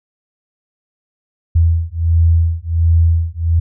sine beating tone pair, 82.41 / 83.81 Hz, E2 / E2, 0 / +29 cents, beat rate 1.4 Hz, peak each -13 dBFS, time 1.55-3.6 s, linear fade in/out 10 ms, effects none

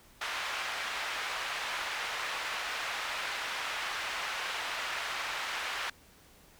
white band-pass noise, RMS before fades -36 dBFS, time 0.21-5.9 s, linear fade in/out 5 ms, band 850 to 2400 Hz, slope 12 dB/octave, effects pink hiss -59 dBFS RMS until 6.59 s

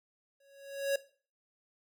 square tone with exponential growth, 554.4 Hz, C#5, in tune, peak -26 dBFS, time 0.4-0.96 s, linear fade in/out 5 ms, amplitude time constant 120 ms, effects noise-tail reverb RT60 0.4 s tail -17 dB re dry

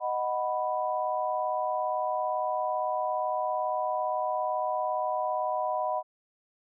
sine chord, B major, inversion first, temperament equal, 622.3 / 740 / 987.8 Hz, D#5 / F#5 / B5, 0 / 0 / 0 cents, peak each -31 dBFS, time 0-6.03 s, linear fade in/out 50 ms, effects none

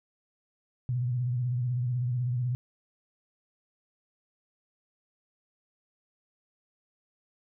sine tone with vibrato, 123.47 Hz, B2, in tune, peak -26 dBFS, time 0.89-2.55 s, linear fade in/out 0 ms, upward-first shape sine, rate 16 Hz, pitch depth 70 cents each way, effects none

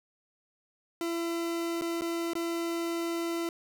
40% pulse tone with dropouts, 336.7 Hz, E4, 37 cents sharp, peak -29 dBFS, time 1.01-3.49 s, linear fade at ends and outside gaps 1 ms, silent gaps 1.812-1.819 / 2.01-2.019 / 2.334-2.353 s, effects none

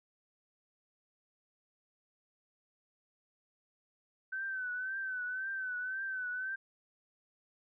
sine tone with vibrato, 1524 Hz, G6, 49 cents flat, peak -35 dBFS, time 4.32-6.56 s, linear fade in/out 10 ms, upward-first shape triangle, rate 1.9 Hz, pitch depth 70 cents each way, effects none

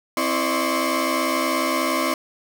30% pulse tone cluster, 262.5 / 329.3 / 602 / 1045 / 1116 Hz, C4 / E4 / D5 / C6 / C#6, +6 / -2 / +43 / -2 / +11 cents, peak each -24 dBFS, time 0.17-2.14 s, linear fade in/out 2 ms, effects none

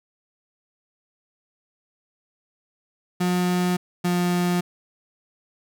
35% pulse tone pair in turn, 179.4 / 177.03 Hz, F3 / F3, +47 / +24 cents, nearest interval unison, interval 23 cents, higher first, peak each -18 dBFS, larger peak neither, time 3.2-3.77 / 4.04-4.61 s, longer neither, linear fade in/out 10 ms, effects none

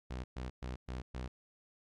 sawtooth tone bursts, 62.9 Hz, B1, 32 cents sharp, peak -35 dBFS, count 5, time 0.1-1.28 s, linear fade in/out 10 ms, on 140 ms, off 120 ms, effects low-pass 6000 Hz 12 dB/octave + AAC 48 kbps

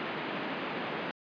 pink band-pass noise, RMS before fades -36 dBFS, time 0-1.11 s, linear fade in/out 0 ms, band 190 to 3000 Hz, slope 24 dB/octave, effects resampled to 11025 Hz

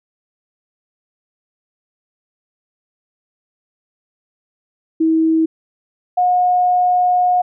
sine tone pair in turn, 321.7 / 722.2 Hz, E4 / F#5, -42 / -42 cents, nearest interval octave + major second, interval 1400 cents, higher second, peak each -11 dBFS, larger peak neither, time 5-5.46 / 6.17-7.42 s, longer second, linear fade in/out 10 ms, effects none

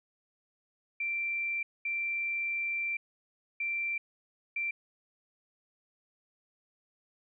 sine tone bursts at uneven times, 2353 Hz, D7, 3 cents sharp, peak -30 dBFS, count 4, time 1-1.63 / 1.85-2.97 / 3.6-3.98 / 4.56-4.71 s, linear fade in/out 5 ms, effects none

